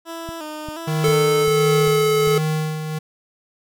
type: tone with vibrato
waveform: 15% pulse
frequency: 318.5 Hz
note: D#4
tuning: 41 cents sharp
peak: -23 dBFS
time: 0.05-1.47 s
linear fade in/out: 50 ms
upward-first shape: square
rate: 1.4 Hz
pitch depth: 69 cents each way
type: click train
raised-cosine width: 5 ms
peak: -22 dBFS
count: 6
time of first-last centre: 0.29-2.274 s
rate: 2.52 Hz
type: tone with tremolo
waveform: square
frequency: 155.56 Hz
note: D#3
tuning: in tune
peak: -19 dBFS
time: 0.87-2.99 s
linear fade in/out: 10 ms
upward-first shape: sine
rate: 1.4 Hz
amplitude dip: 55%
type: tone with pitch glide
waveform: square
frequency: 440 to 430.4 Hz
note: A4 to A4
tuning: 0 to -38 cents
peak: -16 dBFS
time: 1.04-2.38 s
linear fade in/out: 2 ms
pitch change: -38 cents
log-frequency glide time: 1.15-1.88 s
effects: none